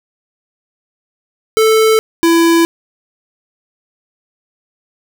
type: tone pair in turn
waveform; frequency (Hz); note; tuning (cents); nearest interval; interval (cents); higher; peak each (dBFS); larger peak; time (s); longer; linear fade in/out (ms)
square; 440.2 / 333.8; A4 / E4; +1 / +22; perfect fourth; 479; first; -8; neither; 1.57-1.99 / 2.23-2.65; neither; 0
effects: none